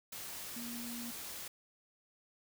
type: tone in noise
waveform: sine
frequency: 237 Hz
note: A#3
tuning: 29 cents sharp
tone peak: -43 dBFS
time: 0.56-1.11 s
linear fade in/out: 5 ms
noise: white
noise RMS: -45 dBFS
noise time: 0.12-1.48 s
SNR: -1 dB
effects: none